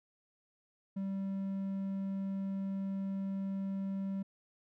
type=tone; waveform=triangle; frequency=194.4 Hz; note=G3; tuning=14 cents flat; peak=-32 dBFS; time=0.96-4.23 s; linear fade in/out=10 ms; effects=none